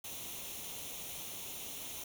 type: noise with comb filter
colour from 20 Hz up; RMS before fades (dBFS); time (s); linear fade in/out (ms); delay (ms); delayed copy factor
white; -44; 0.04-2.04; 5; 0.31; +0.65
effects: none